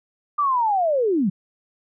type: linear sweep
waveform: sine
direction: down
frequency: 1200 to 168 Hz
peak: -17 dBFS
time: 0.38-1.3 s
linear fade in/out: 10 ms
effects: none